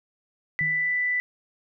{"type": "tone", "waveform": "sine", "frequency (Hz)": 1984, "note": "B6", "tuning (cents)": 7, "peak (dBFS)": -22, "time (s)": [0.59, 1.2], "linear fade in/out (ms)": 0}
{"type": "tone with exponential decay", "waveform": "sine", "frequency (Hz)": 156, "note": "D#3", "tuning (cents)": 5, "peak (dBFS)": -29, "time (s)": [0.61, 1.04], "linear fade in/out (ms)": 0, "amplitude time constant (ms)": 92}
{"effects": []}